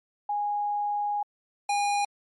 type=tone pair in turn; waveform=sine / square; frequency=825 / 815.1 Hz; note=G#5 / G#5; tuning=-12 / -33 cents; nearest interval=unison; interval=21 cents; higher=first; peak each=-25 / -24 dBFS; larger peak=second; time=0.29-1.23 / 1.69-2.05 s; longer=first; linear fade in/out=5 ms; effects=MP3 48 kbps